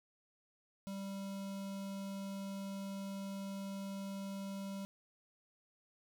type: tone with notch filter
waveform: square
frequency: 196 Hz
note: G3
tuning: in tune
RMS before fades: -43 dBFS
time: 0.87-4.85 s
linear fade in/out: 0 ms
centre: 1800 Hz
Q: 1.9
effects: none